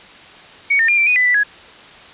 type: tone with pitch steps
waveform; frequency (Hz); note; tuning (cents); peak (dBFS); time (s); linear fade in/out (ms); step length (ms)
sine; 2239 / 1817 / 2400 / 2347 / 2475 / 1997 / 1973 / 1671; C#7 / A#6 / D7 / D7 / D#7 / B6 / B6 / G#6; +17 / -45 / +37 / -2 / -10 / +19 / -2 / +10; -11; 0.7-1.436; 10; 92
effects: white hiss -40 dBFS RMS until 2.13 s + resampled to 8000 Hz